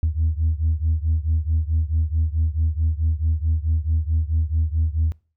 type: beating tone pair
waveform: sine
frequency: 77.8 / 82.4 Hz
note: D#2 / E2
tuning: 0 / 0 cents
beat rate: 4.6 Hz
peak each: -19 / -21 dBFS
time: 0.03-5.12 s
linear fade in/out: 0 ms
effects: noise-tail reverb RT60 0.4 s tail -24 dB re dry + tanh soft clip ceiling -13 dBFS